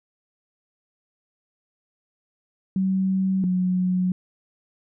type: tone pair in turn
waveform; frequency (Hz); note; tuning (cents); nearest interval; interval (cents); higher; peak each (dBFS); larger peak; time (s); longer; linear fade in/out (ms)
sine; 190 / 182.92; F#3 / F#3; +46 / -20; minor second; 66; first; -19; neither; 2.76-3.44 / 3.44-4.12; neither; 2
effects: none